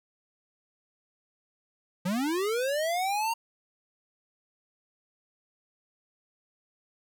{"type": "linear sweep", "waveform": "square", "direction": "up", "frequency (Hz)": [170, 932.3], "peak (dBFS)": -27, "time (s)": [2.05, 3.34], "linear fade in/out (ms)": 10, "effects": []}